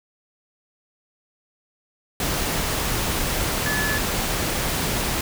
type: tone in noise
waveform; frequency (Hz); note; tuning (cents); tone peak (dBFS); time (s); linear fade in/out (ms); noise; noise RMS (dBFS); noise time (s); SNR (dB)
sine; 1720; A6; -40; -24; 3.66-3.98; 2; pink; -24; 2.2-5.21; -3
effects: none